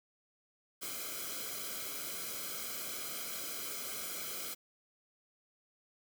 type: noise with comb filter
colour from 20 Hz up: white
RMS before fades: -41 dBFS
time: 0.81-4.55 s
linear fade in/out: 20 ms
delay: 1.1 ms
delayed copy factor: -0.9
effects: none